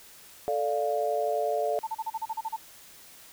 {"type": "chord", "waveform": "sine", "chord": "D minor", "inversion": "second", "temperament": "equal", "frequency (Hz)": [440, 587.3, 698.5], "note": ["A4", "D5", "F5"], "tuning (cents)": [0, 0, 0], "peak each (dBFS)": [-30, -29, -29], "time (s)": [0.48, 1.79], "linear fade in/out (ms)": 0}
{"type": "tone bursts", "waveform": "sine", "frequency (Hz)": 891, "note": "A5", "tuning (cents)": 22, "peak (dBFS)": -28, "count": 10, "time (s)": [1.83, 2.565], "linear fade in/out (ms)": 10, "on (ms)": 42, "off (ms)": 35}
{"effects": ["white hiss -51 dBFS RMS until 3.32 s"]}